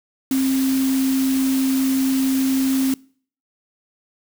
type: tone in noise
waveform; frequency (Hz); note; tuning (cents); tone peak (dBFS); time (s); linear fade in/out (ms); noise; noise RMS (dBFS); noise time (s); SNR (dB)
sine; 265.4; C4; +25; -16; 0.31-2.94; 2; white; -30; 0.31-2.94; +11
effects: noise-tail reverb RT60 0.5 s tail -24 dB re dry